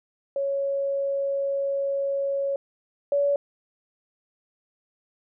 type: tone pair in turn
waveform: sine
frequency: 554.4 / 568 Hz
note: C#5 / C#5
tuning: 0 / +42 cents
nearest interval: unison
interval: 42 cents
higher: second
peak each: -23 / -19 dBFS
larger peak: second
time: 0.36-2.56 / 3.12-3.36 s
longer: first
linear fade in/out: 2 ms
effects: none